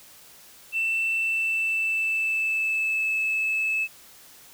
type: tone with pitch glide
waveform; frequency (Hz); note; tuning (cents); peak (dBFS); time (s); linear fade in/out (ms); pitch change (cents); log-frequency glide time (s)
sine; 2671 to 2608; E7 to E7; +22 to -19; -21; 0.72-3.88; 50; -41; 1.16-3.15
effects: tanh soft clip ceiling -19 dBFS + white hiss -50 dBFS RMS until 4.53 s